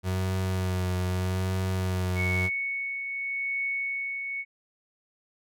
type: tone with vibrato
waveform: 35% pulse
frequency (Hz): 92.5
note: F#2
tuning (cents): 0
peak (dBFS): -24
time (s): 0.03-2.5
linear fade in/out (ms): 50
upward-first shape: sine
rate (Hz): 0.8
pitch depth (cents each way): 26
type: tone with tremolo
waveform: sine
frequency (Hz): 2217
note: C#7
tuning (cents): 0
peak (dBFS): -26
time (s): 2.15-4.45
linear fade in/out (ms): 50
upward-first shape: triangle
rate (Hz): 0.84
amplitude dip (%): 45
effects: none